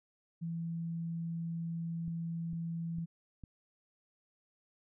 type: tone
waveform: sine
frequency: 166.7 Hz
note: E3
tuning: 20 cents sharp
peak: -35 dBFS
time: 0.41-3.06 s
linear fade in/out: 20 ms
type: click train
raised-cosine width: 5 ms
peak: -35 dBFS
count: 4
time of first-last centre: 2.08-3.437 s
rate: 2.21 Hz
effects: none